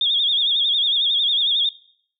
sine tone with vibrato, 3470 Hz, A7, 25 cents flat, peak -16 dBFS, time 0.01-1.69 s, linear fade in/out 2 ms, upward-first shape sine, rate 11 Hz, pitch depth 110 cents each way, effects noise-tail reverb RT60 0.6 s tail -20 dB re dry

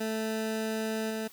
20% pulse tone with level steps, 220 Hz, A3, in tune, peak -25 / -27 dBFS, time 0-1.28 s, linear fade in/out 10 ms, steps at 1.1 s, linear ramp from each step 2 ms, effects white hiss -54 dBFS RMS until 1.32 s

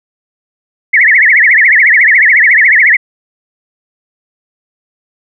sine tone with vibrato, 1956 Hz, B6, 17 cents flat, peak -3 dBFS, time 0.93-2.97 s, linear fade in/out 10 ms, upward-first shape triangle, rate 14 Hz, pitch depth 260 cents each way, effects none

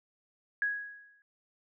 sine tone with exponential decay, 1661.2 Hz, G#6, in tune, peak -25 dBFS, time 0.62-1.22 s, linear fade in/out 1 ms, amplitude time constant 130 ms, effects none

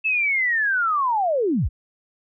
sine linear sweep, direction down, 2643 to 30.82 Hz, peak -18 dBFS, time 0.04-1.69 s, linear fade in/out 20 ms, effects none

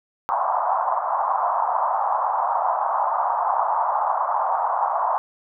white band-pass noise, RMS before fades -22 dBFS, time 0.29-5.18 s, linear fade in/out 0 ms, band 690 to 1100 Hz, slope 48 dB/octave, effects none

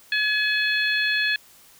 harmonic tone, 850 Hz, G#5, 40 cents sharp, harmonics 2 / 3 / 4 / 5, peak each -22 / -26 / -28 / -30 dBFS, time 0.12-1.36 s, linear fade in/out 2 ms, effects white hiss -52 dBFS RMS until 1.79 s

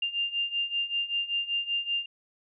sine beating tone pair, 2794 / 2799.2 Hz, F7 / F7, 0 / +3 cents, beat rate 5.2 Hz, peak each -32 / -29 dBFS, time 0.02-2.06 s, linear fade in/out 5 ms, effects none

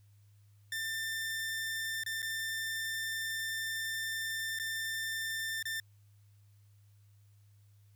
sawtooth tone with dropouts, 1789 Hz, A6, 28 cents sharp, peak -31 dBFS, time 0.72-5.8 s, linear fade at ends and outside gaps 2 ms, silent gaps 2.036-2.062 / 2.22-2.227 / 4.589-4.597 / 5.627-5.654 s, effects added 102 Hz sine -59 dBFS peak until 7.95 s + white hiss -75 dBFS RMS until 7.95 s

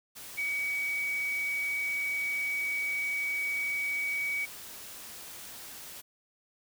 sine tone in noise, 2264 Hz, C#7, 36 cents sharp, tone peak -29 dBFS, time 0.37-4.46 s, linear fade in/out 20 ms, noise white, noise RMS -45 dBFS, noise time 0.15-6.02 s, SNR +13 dB, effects none

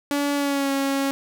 sawtooth tone with pitch glide, 285.9 to 274.7 Hz, D4 to C#4, -46 to -16 cents, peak -17 dBFS, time 0.11-1.11 s, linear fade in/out 0 ms, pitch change -70 cents, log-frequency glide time 0.35-0.71 s, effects none

